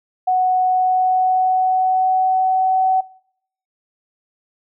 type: tone with pitch glide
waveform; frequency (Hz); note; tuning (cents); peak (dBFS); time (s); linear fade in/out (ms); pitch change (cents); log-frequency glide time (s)
sine; 740 to 754.2; F#5 to F#5; 0 to +33; -13; 0.27-3.01; 10; +33; 0.65-2.8
effects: noise-tail reverb RT60 0.7 s tail -24 dB re dry